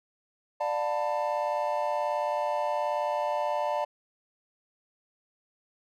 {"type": "chord", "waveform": "triangle", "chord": "B half-diminished seventh", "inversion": "first", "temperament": "just", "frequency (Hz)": [592.7, 711.2, 889, 987.8], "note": ["D5", "F5", "A5", "B5"], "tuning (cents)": [16, 31, 18, 0], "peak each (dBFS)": [-28, -32, -29, -34], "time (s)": [0.6, 3.85], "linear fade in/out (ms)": 10, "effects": []}